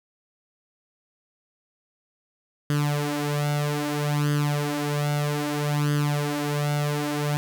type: tone with flanger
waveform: sawtooth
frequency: 146.83 Hz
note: D3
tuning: in tune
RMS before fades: -25 dBFS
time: 2.7-7.37 s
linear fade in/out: 0 ms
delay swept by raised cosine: 0.62 to 5.42 ms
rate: 0.62 Hz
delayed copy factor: +0.75
effects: none